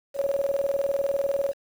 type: tone with tremolo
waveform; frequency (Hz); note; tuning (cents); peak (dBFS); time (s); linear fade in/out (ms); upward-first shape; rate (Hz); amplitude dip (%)
sine; 556; C#5; +5; -20; 0.14-1.54; 50; square; 20; 70
effects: 8-bit